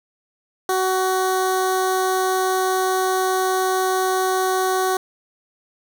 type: tone with notch filter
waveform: 15% pulse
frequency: 374.6 Hz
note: F#4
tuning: 21 cents sharp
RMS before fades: -20 dBFS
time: 0.69-4.97 s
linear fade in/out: 2 ms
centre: 2600 Hz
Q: 0.94
effects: none